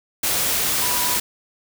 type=tone in noise; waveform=sine; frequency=983 Hz; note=B5; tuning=8 cents flat; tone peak=-28 dBFS; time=0.82-1.17 s; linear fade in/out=5 ms; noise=white; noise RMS=-21 dBFS; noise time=0.23-1.2 s; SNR=-10 dB; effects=none